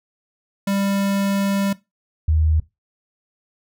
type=tone pair in turn; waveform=square / sine; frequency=197.9 / 78.54 Hz; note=G3 / D#2; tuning=+17 / +17 cents; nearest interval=octave + major third; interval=1600 cents; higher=first; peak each=-19 / -14 dBFS; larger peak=second; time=0.67-1.73 / 2.28-2.6 s; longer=first; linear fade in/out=5 ms; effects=noise-tail reverb RT60 0.2 s tail -18 dB re dry